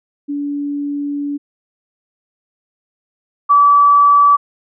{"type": "tone pair in turn", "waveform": "sine", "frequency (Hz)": [287.2, 1151.3], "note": ["D4", "D6"], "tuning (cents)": [-39, -35], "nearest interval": "2 octaves", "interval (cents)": 2404, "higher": "second", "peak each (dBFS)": [-18, -6], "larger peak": "second", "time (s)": [[0.28, 1.38], [3.49, 4.37]], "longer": "first", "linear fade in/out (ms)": 20, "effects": []}